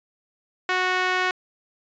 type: tone with band-pass filter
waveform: sawtooth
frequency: 368 Hz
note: F#4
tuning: 9 cents flat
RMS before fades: -23 dBFS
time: 0.69-1.31 s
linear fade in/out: 2 ms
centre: 1800 Hz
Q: 1.3
effects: resampled to 16000 Hz